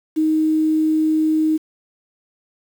sine tone with quantisation, 312.9 Hz, D#4, 10 cents sharp, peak -14 dBFS, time 0.16-1.58 s, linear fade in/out 20 ms, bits 7, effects none

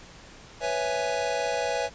square chord, C# minor seventh, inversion third, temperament equal, 493.9 / 554.4 / 659.3 / 830.6 Hz, B4 / C#5 / E5 / G#5, 0 / 0 / 0 / 0 cents, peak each -32 dBFS, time 0.6-1.9 s, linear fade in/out 50 ms, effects pink hiss -48 dBFS RMS until 1.94 s + resampled to 16000 Hz

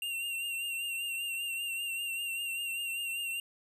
square tone with vibrato, 2761 Hz, F7, 20 cents flat, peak -34 dBFS, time 0.02-3.4 s, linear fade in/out 2 ms, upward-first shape triangle, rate 5.1 Hz, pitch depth 47 cents each way, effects none

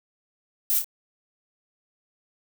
violet noise with echo, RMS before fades -23 dBFS, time 0.7-0.79 s, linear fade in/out 0 ms, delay 27 ms, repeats 2, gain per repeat -6 dB, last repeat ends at 0.844 s, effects none

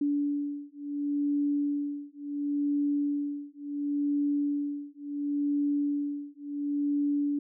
sine beating tone pair, 288 / 288.71 Hz, D4 / D4, -34 / -29 cents, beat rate 0.71 Hz, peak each -30 dBFS, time 0.01-7.39 s, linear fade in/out 5 ms, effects none

